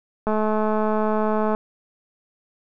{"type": "click train", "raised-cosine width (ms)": 1, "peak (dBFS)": -10, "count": 276, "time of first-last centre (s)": [0.27, 1.549], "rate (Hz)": 215, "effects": []}